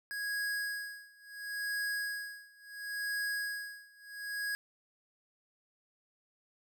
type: tone with tremolo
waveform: square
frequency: 1655 Hz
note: G#6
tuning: 6 cents flat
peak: -33 dBFS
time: 0.11-4.55 s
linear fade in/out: 0 ms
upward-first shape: sine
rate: 0.72 Hz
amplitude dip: 95%
effects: none